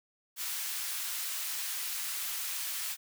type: high-pass noise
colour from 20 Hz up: white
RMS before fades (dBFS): -36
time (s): 0.36-2.97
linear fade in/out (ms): 50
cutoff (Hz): 1300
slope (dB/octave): 12
effects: none